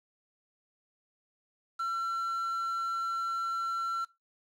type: tone with quantisation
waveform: triangle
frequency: 1353 Hz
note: E6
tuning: 45 cents sharp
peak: -28 dBFS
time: 1.79-4.05 s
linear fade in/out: 10 ms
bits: 8
effects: noise-tail reverb RT60 0.2 s tail -18 dB re dry + low-pass 8000 Hz 12 dB/octave